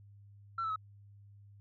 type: tone with pitch steps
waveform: sine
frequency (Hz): 1350 / 1313.8 / 1278.7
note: E6 / E6 / D#6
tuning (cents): +41 / -6 / +47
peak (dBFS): -31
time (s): 0.58-0.76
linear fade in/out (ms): 5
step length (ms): 60
effects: tanh soft clip ceiling -30 dBFS + added 101 Hz sine -54 dBFS peak until 1.6 s

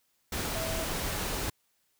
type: tone in noise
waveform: sine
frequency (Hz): 650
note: E5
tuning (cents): -24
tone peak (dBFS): -36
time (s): 0.55-0.84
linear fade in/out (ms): 5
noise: pink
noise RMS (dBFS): -33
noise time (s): 0.32-1.5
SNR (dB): -6
effects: white hiss -73 dBFS RMS until 1.99 s

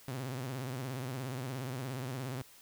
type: tone with vibrato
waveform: sawtooth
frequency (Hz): 129.1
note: C3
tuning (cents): -23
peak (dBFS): -33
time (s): 0.08-2.42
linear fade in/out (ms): 2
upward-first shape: sine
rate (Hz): 17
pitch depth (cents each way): 120
effects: white hiss -58 dBFS RMS until 2.61 s

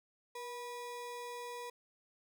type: ring-modulated tone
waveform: square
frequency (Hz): 730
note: F#5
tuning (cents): -24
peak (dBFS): -40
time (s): 0.35-1.7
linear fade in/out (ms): 5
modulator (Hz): 250
effects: none

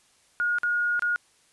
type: tone with dropouts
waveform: sine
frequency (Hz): 1436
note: F6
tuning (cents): +48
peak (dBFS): -22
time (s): 0.4-1.16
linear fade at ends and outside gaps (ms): 0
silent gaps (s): 0.585-0.633 / 0.994-1.022
effects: white hiss -62 dBFS RMS until 1.52 s + resampled to 24000 Hz

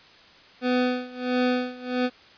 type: tone with tremolo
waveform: 25% pulse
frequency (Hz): 250.2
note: B3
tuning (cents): +23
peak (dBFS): -16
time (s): 0.61-2.1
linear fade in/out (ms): 50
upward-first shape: sine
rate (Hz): 1.5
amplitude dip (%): 90
effects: white hiss -51 dBFS RMS until 2.37 s + resampled to 11025 Hz

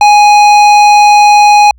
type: tone with hard clipping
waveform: sine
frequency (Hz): 830.6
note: G#5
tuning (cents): 0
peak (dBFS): -3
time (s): 0.01-1.71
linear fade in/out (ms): 2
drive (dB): 13
effects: added 60 Hz sine -37 dBFS peak until 1.78 s

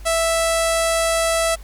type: tone with low-pass filter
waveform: sawtooth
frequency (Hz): 659.3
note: E5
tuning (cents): 0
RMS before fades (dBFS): -19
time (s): 0.05-1.56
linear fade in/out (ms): 20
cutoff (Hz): 9900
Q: 2.7
effects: added 50 Hz sine -34 dBFS peak until 1.63 s + pink hiss -48 dBFS RMS until 1.63 s

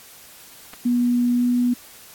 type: clicks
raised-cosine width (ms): 0.3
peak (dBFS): -24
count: 2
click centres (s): 0.734 / 0.738
type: tone with pitch glide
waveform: sine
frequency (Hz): 242.9 to 244.6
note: B3 to B3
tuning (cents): -29 to -16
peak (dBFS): -16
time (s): 0.85-1.74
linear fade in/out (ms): 10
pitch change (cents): +13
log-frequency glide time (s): 1.34-1.44
effects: white hiss -45 dBFS RMS until 2.14 s + AAC 64 kbps

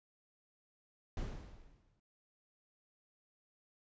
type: noise with exponential decay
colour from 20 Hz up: brown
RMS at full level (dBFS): -37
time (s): 1.17-2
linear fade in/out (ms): 2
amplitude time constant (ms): 180
effects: resampled to 16000 Hz

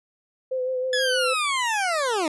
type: tone with vibrato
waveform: sine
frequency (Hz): 512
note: C5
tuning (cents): -38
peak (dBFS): -23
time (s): 0.51-1.34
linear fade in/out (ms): 10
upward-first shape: sine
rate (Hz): 6.3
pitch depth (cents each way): 28
type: linear sweep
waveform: 20% pulse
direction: down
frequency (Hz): 1723 to 293.2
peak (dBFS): -17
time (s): 0.93-2.28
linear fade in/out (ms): 2
effects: resampled to 24000 Hz

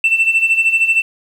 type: tone with tremolo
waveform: sine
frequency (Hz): 2677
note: E7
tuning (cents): +26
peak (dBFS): -6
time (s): 0.04-1.02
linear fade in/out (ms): 2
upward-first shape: sine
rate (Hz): 13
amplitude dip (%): 75
effects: tanh soft clip ceiling -7 dBFS + 7-bit

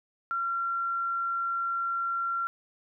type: tone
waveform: sine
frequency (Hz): 1370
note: F6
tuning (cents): -34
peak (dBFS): -27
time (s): 0.31-2.47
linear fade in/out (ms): 0
effects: none

